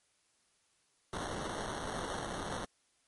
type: noise with sample-and-hold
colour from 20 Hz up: white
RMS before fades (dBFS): -39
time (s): 1.13-2.65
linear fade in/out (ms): 2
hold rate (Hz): 2450
effects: white hiss -73 dBFS RMS until 3.07 s + MP3 48 kbps